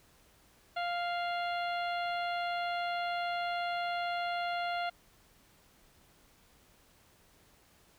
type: harmonic tone with a mistuned harmonic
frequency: 698.5 Hz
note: F5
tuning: in tune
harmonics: 1 / 2 / 3 / 4 / 5 / 6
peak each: -33 / -39 / -43 / -45 / -47 / -49 dBFS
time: 0.76-4.9 s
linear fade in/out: 10 ms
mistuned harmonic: 5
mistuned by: -46 cents
effects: pink hiss -64 dBFS RMS until 7.98 s